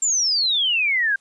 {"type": "exponential sweep", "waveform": "sine", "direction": "down", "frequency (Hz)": [7459, 1568], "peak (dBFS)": -17, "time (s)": [0.02, 1.16], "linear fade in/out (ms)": 5, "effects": ["white hiss -62 dBFS RMS until 1.2 s", "resampled to 22050 Hz"]}